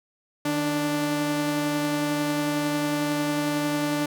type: tone pair together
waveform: sawtooth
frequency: 152.38 / 293.7 Hz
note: D#3 / D4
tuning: -36 / 0 cents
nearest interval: major seventh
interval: 1136 cents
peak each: -28 / -20 dBFS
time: 0.45-4.06 s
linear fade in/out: 5 ms
effects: none